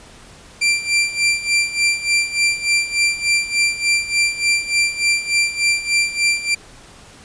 sawtooth tone with tremolo, 2361 Hz, D7, 9 cents sharp, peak -9 dBFS, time 0.61-6.55 s, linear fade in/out 10 ms, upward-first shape sine, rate 3.4 Hz, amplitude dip 80%, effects pink hiss -43 dBFS RMS until 7.24 s + resampled to 22050 Hz

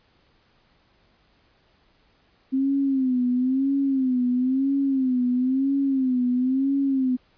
sine tone with vibrato, 261.6 Hz, C4, in tune, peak -19 dBFS, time 2.52-7.17 s, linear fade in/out 20 ms, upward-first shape sine, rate 1 Hz, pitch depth 99 cents each way, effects pink hiss -62 dBFS RMS until 7.37 s + resampled to 11025 Hz

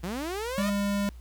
sawtooth linear sweep, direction up, 159.1 to 640 Hz, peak -27 dBFS, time 0.03-0.7 s, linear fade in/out 10 ms
square tone, 201.6 Hz, G3, 49 cents sharp, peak -26 dBFS, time 0.58-1.09 s, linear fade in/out 0 ms
effects added 60 Hz sine -42 dBFS peak until 1.2 s + pink hiss -61 dBFS RMS until 1.2 s

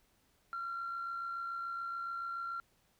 sine tone with amplitude modulation, 1372 Hz, F6, 31 cents flat, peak -34 dBFS, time 0.53-2.6 s, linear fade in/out 0 ms, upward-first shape sine, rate 67 Hz, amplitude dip 40%, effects tanh soft clip ceiling -33 dBFS + pink hiss -72 dBFS RMS until 2.99 s

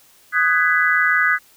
sine chord, G# minor seventh, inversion second, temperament just, 1245.9 / 1495.1 / 1661.2 / 1993.5 Hz, D#6 / F#6 / G#6 / B6, +2 / +18 / 0 / +16 cents, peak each -21 / -18 / -19 / -20 dBFS, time 0.32-1.39 s, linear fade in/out 50 ms, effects white hiss -52 dBFS RMS until 1.56 s

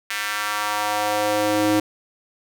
square tone with high-pass filter sweep, 104.9 Hz, G#2, 18 cents sharp, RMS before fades -22 dBFS, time 0.1-1.8 s, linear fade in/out 5 ms, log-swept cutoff 1900 to 300 Hz, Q 1.8, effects none

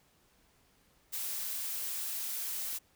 blue noise, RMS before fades -37 dBFS, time 1.12-2.79 s, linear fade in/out 20 ms, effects pink hiss -68 dBFS RMS until 2.95 s

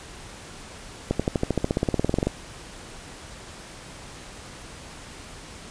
accelerating click train, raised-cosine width 2 ms, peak -8 dBFS, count 20, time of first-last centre 1.11-2.27 s, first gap 86 ms, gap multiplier 0.96, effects pink hiss -42 dBFS RMS until 5.7 s + resampled to 22050 Hz

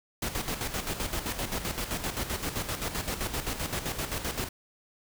pink noise with tremolo, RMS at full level -31 dBFS, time 0.22-4.49 s, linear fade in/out 5 ms, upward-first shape square, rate 7.7 Hz, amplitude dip 60%, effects none

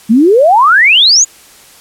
sine exponential sweep, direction up, 207.2 to 7040 Hz, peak -3 dBFS, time 0.09-1.25 s, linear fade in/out 20 ms, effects white hiss -39 dBFS RMS until 1.8 s + low-pass 12000 Hz 12 dB/octave

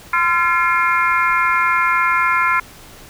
harmonic tone with a mistuned harmonic, 343.5 Hz, F4, 29 cents flat, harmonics 3 / 4 / 5 / 6 / 7, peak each -18 / -17 / -23 / -20 / -26 dBFS, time 0.13-2.6 s, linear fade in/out 5 ms, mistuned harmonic 6, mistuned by +61 cents, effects pink hiss -41 dBFS RMS until 3.09 s

